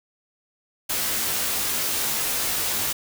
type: noise with comb filter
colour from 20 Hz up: white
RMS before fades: -25 dBFS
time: 0.89-2.93 s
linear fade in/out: 10 ms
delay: 16 ms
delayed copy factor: -0.8
effects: none